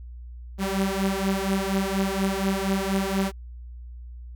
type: beating tone pair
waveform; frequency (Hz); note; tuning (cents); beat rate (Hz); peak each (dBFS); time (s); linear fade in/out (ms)
sawtooth; 191.7 / 195.9; G3 / G3; -38 / -1; 4.2; -22; 0.58-3.32; 50
effects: added 60 Hz sine -37 dBFS peak until 4.35 s